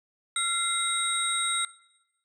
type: tone cluster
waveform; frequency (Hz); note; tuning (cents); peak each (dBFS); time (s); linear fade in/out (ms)
sine; 1369 / 2083 / 3794 / 8500; F6 / C7 / A#7 / C9; -35 / -8 / +30 / +26; -31 / -34 / -29 / -28; 0.36-1.65; 2
effects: noise-tail reverb RT60 0.9 s tail -20 dB re dry + tanh soft clip ceiling -15 dBFS